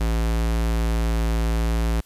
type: tone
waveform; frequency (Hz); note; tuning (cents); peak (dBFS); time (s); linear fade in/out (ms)
square; 56.2; A1; +37; -20; 0-2.01; 10
effects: white hiss -56 dBFS RMS until 2.05 s + resampled to 32000 Hz